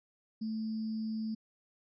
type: tone with sample-and-hold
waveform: sine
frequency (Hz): 220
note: A3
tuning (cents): 0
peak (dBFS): -33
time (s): 0.41-1.35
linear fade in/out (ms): 10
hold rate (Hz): 4900
effects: resampled to 16000 Hz